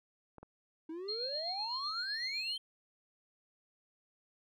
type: clicks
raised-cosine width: 1 ms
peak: -36 dBFS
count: 2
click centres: 0.383 / 0.43 s
type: exponential sweep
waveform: triangle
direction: up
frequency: 311.1 to 3180 Hz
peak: -38 dBFS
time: 0.89-2.58 s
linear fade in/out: 5 ms
type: tone with tremolo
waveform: sine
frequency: 4224 Hz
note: C8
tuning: 16 cents sharp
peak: -35 dBFS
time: 1.08-2.57 s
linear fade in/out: 10 ms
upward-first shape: sine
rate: 7.9 Hz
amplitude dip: 40%
effects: none